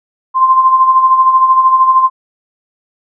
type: tone with tremolo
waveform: sine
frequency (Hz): 1045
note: C6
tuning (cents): -2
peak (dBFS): -3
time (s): 0.34-2.1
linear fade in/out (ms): 50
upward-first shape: sine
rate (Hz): 13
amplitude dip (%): 55
effects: none